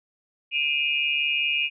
sine tone cluster, 2403 / 2548 / 2840 Hz, D7 / D#7 / F7, +39 / +41 / +28 cents, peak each -26 dBFS, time 0.51-1.7 s, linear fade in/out 50 ms, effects none

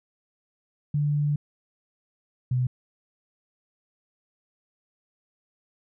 sine tone pair in turn, 146.83 / 125.97 Hz, D3 / B2, 0 / +35 cents, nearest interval minor third, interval 265 cents, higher first, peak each -21 dBFS, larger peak neither, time 0.94-1.36 / 2.51-2.67 s, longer first, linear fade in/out 5 ms, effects none

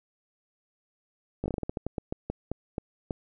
slowing click train, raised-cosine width 2 ms, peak -17 dBFS, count 16, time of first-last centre 1.44-3.108 s, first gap 18 ms, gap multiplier 1.23, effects none

